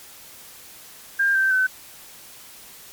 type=tone with pitch steps; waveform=sine; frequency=1600 / 1559.8 / 1520.7 Hz; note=G6 / G6 / F#6; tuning=+35 / -9 / +47 cents; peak=-16 dBFS; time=1.19-1.67 s; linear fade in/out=10 ms; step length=160 ms; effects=white hiss -44 dBFS RMS until 2.92 s + MP3 96 kbps